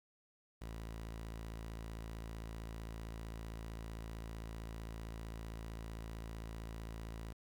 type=tone; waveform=sawtooth; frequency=55.5 Hz; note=A1; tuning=16 cents sharp; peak=-40 dBFS; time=0.61-7.33 s; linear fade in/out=10 ms; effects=11-bit